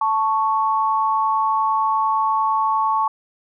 sine tone pair together, 880 / 1108.7 Hz, A5 / C#6, 0 / 0 cents, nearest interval major third, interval 400 cents, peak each -19 dBFS, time 0.01-3.08 s, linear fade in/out 5 ms, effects none

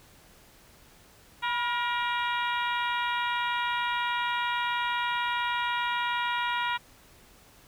harmonic tone with a mistuned harmonic, 473.5 Hz, A#4, 27 cents sharp, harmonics 2 / 3 / 4 / 5 / 6 / 7 / 8, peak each -29 / -33 / -35 / -37 / -39 / -40 / -41 dBFS, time 1.42-6.78 s, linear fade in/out 20 ms, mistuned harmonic 2, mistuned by +46 cents, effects pink hiss -56 dBFS RMS until 7.67 s

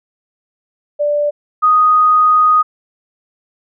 sine tone pair in turn, 587.3 / 1244.4 Hz, D5 / D#6, 0 / 0 cents, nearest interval octave + minor second, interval 1300 cents, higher second, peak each -12 / -7 dBFS, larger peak second, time 0.99-1.31 / 1.62-2.63 s, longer second, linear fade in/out 20 ms, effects none

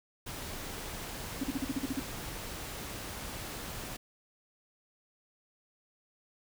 pink noise, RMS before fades -41 dBFS, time 0.26-3.97 s, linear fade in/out 10 ms
sine tone bursts, 269.7 Hz, C#4, 47 cents flat, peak -29 dBFS, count 9, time 1.41-1.998 s, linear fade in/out 5 ms, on 28 ms, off 42 ms
effects none

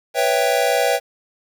square chord, C# half-diminished seventh, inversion third, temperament equal, 493.9 / 554.4 / 659.3 / 784 Hz, B4 / C#5 / E5 / G5, 0 / 0 / 0 / 0 cents, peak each -22 dBFS, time 0.14-1 s, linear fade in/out 50 ms, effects 8-bit

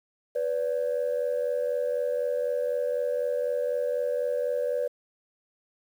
sine tone pair together, 493.9 / 577.9 Hz, B4 / D5, 0 / -28 cents, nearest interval minor third, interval 272 cents, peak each -26 / -27 dBFS, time 0.35-4.88 s, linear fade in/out 10 ms, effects tanh soft clip ceiling -20 dBFS + 9-bit

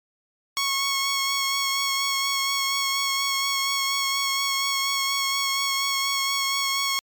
10% pulse tone with vibrato, 1100 Hz, C#6, 14 cents flat, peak -14 dBFS, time 0.57-6.99 s, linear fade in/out 0 ms, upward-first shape sine, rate 4.2 Hz, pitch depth 16 cents each way, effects MP3 96 kbps

